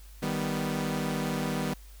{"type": "chord", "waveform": "sawtooth", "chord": "Eb augmented", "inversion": "none", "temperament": "equal", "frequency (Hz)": [155.56, 196, 246.9], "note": ["Eb3", "G3", "B3"], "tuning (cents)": [0, 0, 0], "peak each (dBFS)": -29, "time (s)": [0.22, 1.74], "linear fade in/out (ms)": 10, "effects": ["added 50 Hz sine -46 dBFS peak until 2 s", "white hiss -57 dBFS RMS until 2 s"]}